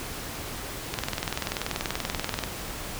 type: click train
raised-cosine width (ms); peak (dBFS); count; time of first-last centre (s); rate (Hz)
0.2; -10; 32; 0.94-2.438; 20.7
effects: pink hiss -36 dBFS RMS until 2.99 s